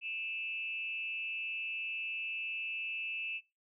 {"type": "tone with frequency modulation", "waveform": "sine", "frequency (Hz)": 2637, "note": "E7", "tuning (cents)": 0, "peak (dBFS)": -36, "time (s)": [0.01, 3.41], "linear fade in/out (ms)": 50, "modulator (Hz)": 210, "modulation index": 0.53, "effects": ["noise-tail reverb RT60 0.3 s tail -24 dB re dry"]}